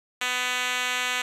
5% pulse tone with band-pass filter, 249.8 Hz, B3, 20 cents sharp, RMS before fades -27 dBFS, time 0.21-1.22 s, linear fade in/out 5 ms, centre 3400 Hz, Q 0.6, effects resampled to 32000 Hz + 9-bit

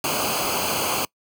pink noise with comb filter, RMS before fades -24 dBFS, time 0.04-1.05 s, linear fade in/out 2 ms, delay 0.54 ms, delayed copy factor -0.8, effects noise-tail reverb RT60 0.1 s tail -24 dB re dry + high-pass 80 Hz 12 dB/octave

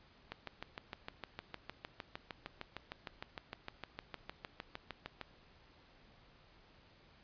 click train, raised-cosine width 0.3 ms, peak -26 dBFS, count 33, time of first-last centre 0.32-5.213 s, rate 6.54 Hz, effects pink hiss -64 dBFS RMS until 7.23 s + resampled to 11025 Hz

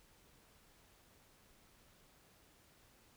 silence, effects pink hiss -67 dBFS RMS until 3.16 s

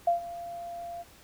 sine tone with ADSR envelope, 690 Hz, F5, 21 cents flat, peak -19 dBFS, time 0.07-1.04 s, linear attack 6 ms, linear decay 120 ms, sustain -17 dB, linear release 32 ms, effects pink hiss -55 dBFS RMS until 1.23 s

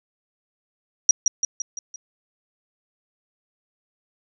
sine tone with echo, 5750 Hz, F8, 50 cents sharp, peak -9 dBFS, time 1.09-1.11 s, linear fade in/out 2 ms, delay 170 ms, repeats 5, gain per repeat -5 dB, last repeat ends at 1.96 s, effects none

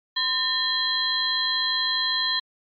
sine tone cluster, 1026 / 1810 / 3259 / 4074 Hz, C6 / A6 / G#7 / C8, -34 / +48 / -33 / -47 cents, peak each -32 / -28 / -27 / -24 dBFS, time 0.16-2.4 s, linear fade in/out 10 ms, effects MP3 48 kbps

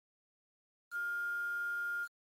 sine tone with quantisation, 1410 Hz, F6, 16 cents sharp, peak -34 dBFS, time 0.91-2.08 s, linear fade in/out 50 ms, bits 9, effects MP3 64 kbps

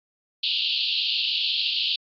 pink band-pass noise, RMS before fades -25 dBFS, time 0.43-1.96 s, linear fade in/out 5 ms, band 2700 to 4600 Hz, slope 96 dB/octave, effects AAC 64 kbps

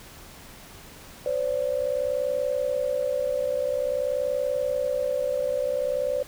sine tone pair together, 513.5 / 574 Hz, C5 / D5, -33 / -40 cents, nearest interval major second, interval 193 cents, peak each -26 dBFS, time 1.26-6.23 s, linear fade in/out 2 ms, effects pink hiss -46 dBFS RMS until 6.27 s

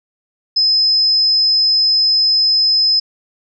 sine tone, 5100 Hz, D#8, 42 cents sharp, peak -10 dBFS, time 0.56-3 s, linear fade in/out 10 ms, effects none

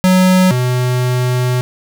square tone pair in turn, 185 / 125.27 Hz, F#3 / B2, 0 / +25 cents, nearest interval perfect fifth, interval 675 cents, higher first, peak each -8 / -13 dBFS, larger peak first, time 0.04-0.51 / 0.51-1.61 s, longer second, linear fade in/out 0 ms, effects none

